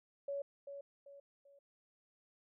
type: tone with echo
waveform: sine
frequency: 562 Hz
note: C#5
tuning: 24 cents sharp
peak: -37 dBFS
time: 0.28-0.42 s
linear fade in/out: 5 ms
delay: 390 ms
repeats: 3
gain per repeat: -8 dB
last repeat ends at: 1.59 s
effects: none